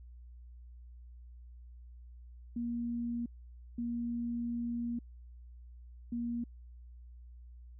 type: tone bursts at uneven times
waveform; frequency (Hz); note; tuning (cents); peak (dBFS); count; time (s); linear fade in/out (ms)
sine; 236.7; A#3; +27; -33; 3; 2.56-3.26 / 3.78-4.99 / 6.12-6.44; 5
effects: added 60 Hz sine -49 dBFS peak until 7.79 s